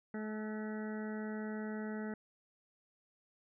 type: harmonic tone with a mistuned harmonic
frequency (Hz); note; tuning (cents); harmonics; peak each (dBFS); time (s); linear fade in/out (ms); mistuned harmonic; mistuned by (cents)
214.9; A3; -41; 1 / 2 / 3 / 4 / 6 / 7 / 8 / 9; -39 / -45 / -51 / -53 / -56 / -52 / -57 / -54; 0.14-2.14; 2; 6; +27
effects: none